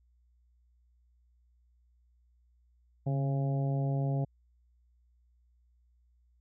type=harmonic tone with a mistuned harmonic; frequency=136.6 Hz; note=C#3; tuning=25 cents flat; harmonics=1 / 2 / 3 / 4 / 5 / 6; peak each=-28 / -39 / -43 / -42 / -42 / -49 dBFS; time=3.06-4.25 s; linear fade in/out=10 ms; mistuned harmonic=1; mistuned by=+41 cents; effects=added 60 Hz sine -64 dBFS peak until 6.4 s